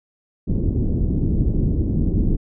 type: low-pass noise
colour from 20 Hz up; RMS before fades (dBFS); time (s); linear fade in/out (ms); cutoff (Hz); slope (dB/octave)
pink; -19; 0.47-2.37; 20; 320; 24
effects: none